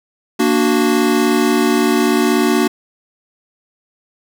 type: chord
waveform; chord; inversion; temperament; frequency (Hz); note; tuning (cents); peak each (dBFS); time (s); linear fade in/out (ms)
square; Bb augmented; none; equal; 233.1 / 293.7 / 370; Bb3 / D4 / F#4; 0 / 0 / 0; -17; 0.39-2.68; 10
effects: none